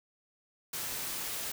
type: noise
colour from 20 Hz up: white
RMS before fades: -37 dBFS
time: 0.73-1.52 s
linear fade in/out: 5 ms
effects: none